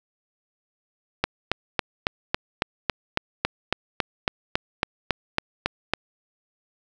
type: click train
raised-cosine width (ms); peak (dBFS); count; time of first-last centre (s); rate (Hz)
0.3; -4; 18; 1.24-5.936; 3.62
effects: none